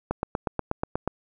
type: click train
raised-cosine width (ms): 1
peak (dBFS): -11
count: 9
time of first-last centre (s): 0.11-1.076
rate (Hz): 8.28
effects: none